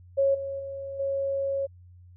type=tone with level steps; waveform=sine; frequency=549 Hz; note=C#5; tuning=17 cents flat; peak=-19 / -30 / -33 / -25 dBFS; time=0.17-1.67 s; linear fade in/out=20 ms; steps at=0.34 / 0.59 / 0.99 s; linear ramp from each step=10 ms; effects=added 89 Hz sine -48 dBFS peak until 2.16 s